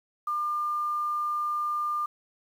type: tone with quantisation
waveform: sine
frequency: 1200 Hz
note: D6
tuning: 37 cents sharp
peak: -26 dBFS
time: 0.27-2.06 s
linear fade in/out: 5 ms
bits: 9
effects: none